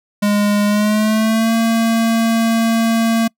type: tone with pitch glide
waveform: square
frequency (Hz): 206 to 227.3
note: G#3 to A#3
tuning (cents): -14 to -43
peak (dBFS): -13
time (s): 0.22-3.28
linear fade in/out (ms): 10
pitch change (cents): +171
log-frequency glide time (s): 0.66-1.53
effects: noise-tail reverb RT60 0.1 s tail -26 dB re dry